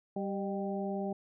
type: harmonic tone with a mistuned harmonic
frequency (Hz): 196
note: G3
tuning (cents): 0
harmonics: 1 / 2 / 3 / 4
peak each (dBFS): -35 / -38 / -40 / -41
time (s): 0.16-1.13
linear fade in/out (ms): 5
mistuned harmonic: 3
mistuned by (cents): +55
effects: none